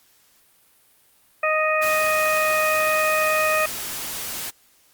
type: harmonic tone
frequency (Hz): 622.3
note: D#5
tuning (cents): 0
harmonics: 1 / 2 / 3 / 4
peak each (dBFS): -22 / -23 / -26 / -24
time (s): 1.43-3.66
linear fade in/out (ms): 5
type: noise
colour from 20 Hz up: white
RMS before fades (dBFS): -30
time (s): 1.81-4.51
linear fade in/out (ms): 20
effects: white hiss -58 dBFS RMS until 4.93 s + Opus 48 kbps